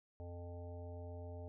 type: harmonic tone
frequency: 87.2 Hz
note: F2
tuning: 2 cents flat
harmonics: 1 / 3 / 5 / 7 / 9 / 10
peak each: -46 / -57 / -55 / -54 / -61 / -67 dBFS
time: 0.2-1.48 s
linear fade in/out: 0 ms
effects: none